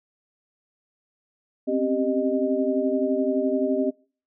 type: tone cluster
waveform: sine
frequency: 259.1 / 270.8 / 392.4 / 616 Hz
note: C4 / C#4 / G4 / D#5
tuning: -17 / -40 / +2 / -17 cents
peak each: -26 dBFS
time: 1.67-3.91 s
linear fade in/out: 20 ms
effects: noise-tail reverb RT60 0.4 s tail -24 dB re dry